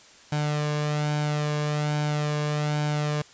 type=tone with flanger; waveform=sawtooth; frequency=149.2 Hz; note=D3; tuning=28 cents sharp; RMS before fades=-26 dBFS; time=0.32-3.22 s; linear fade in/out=5 ms; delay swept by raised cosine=1.3 to 1.8 ms; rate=1.2 Hz; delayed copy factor=+0.55; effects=white hiss -51 dBFS RMS until 3.33 s + resampled to 16000 Hz

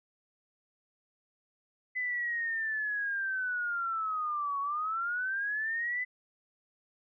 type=linear two-way sweep; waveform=sine; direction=down then up; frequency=2018 to 1108.7 to 2018 Hz; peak=-30 dBFS; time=1.95-6.05 s; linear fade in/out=20 ms; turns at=4.6 s; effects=none

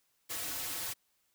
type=noise with comb filter; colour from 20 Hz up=white; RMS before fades=-38 dBFS; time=0.29-0.94 s; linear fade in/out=20 ms; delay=5 ms; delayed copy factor=-0.9; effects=white hiss -75 dBFS RMS until 1.34 s

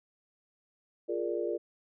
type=chord; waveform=sine; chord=Bb dominant seventh; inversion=second; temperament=equal; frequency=349.2 / 415.3 / 466.2 / 587.3 Hz; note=F4 / Ab4 / Bb4 / D5; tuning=0 / 0 / 0 / 0 cents; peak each=-34 / -36 / -35 / -37 dBFS; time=1.08-1.58 s; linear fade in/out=20 ms; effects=none

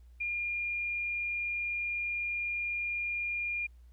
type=tone; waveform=sine; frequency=2412 Hz; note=D7; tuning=46 cents sharp; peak=-31 dBFS; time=0.2-3.67 s; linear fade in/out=10 ms; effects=added 60 Hz sine -52 dBFS peak until 3.92 s + pink hiss -75 dBFS RMS until 3.92 s

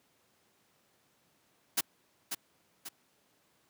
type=noise with echo; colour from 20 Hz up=white; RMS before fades=-28 dBFS; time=1.77-1.81 s; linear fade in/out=10 ms; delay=540 ms; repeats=2; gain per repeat=-7 dB; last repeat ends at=2.89 s; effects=pink hiss -70 dBFS RMS until 3.69 s + high-pass 150 Hz 12 dB/octave

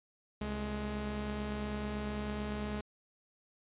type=tone pair together; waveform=sawtooth; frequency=67 / 210 Hz; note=C2 / G#3; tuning=+42 / +19 cents; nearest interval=octave + minor sixth; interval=1977 cents; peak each=-36 / -33 dBFS; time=0.41-2.81 s; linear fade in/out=5 ms; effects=resampled to 8000 Hz

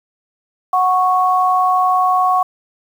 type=tone pair together; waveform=sine; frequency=737 / 1105.7 Hz; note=F#5 / C#6; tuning=-7 / -5 cents; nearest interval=perfect fifth; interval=702 cents; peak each=-14 dBFS; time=0.73-2.43 s; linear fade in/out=5 ms; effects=7-bit

